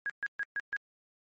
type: tone bursts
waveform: sine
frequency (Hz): 1645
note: G#6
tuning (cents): -17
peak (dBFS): -30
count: 5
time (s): 0.06-0.765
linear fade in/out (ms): 0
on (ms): 37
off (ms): 130
effects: MP3 32 kbps